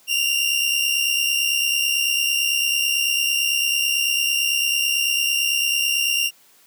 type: tone pair together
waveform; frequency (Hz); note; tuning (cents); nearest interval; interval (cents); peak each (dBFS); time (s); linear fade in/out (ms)
sawtooth; 2755 / 2824; F7 / F7; -24 / +19; unison; 43; -18; 0.07-6.31; 50
effects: white hiss -54 dBFS RMS until 6.66 s + high-pass 150 Hz 12 dB/octave